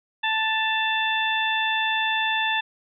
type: harmonic tone with a mistuned harmonic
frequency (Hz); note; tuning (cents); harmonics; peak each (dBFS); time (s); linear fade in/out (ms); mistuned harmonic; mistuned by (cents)
880; A5; 0; 1 / 2 / 3 / 4; -26 / -25 / -28 / -28; 0.23-2.61; 10; 3; +26
effects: none